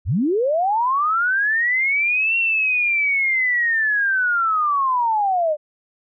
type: linear two-way sweep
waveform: sine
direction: up then down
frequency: 58.27 to 2742 to 585 Hz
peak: -16 dBFS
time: 0.05-5.57 s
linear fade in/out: 50 ms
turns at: 2.37 s
effects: none